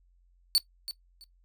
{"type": "tone with echo", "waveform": "40% pulse", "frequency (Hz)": 4481, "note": "C#8", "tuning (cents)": 18, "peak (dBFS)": -18, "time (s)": [0.55, 0.58], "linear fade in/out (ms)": 0, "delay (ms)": 330, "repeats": 2, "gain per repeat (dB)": -14, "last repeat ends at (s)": 1.24, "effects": ["noise-tail reverb RT60 0.1 s tail -17 dB re dry", "added 44 Hz sine -61 dBFS peak until 1.44 s"]}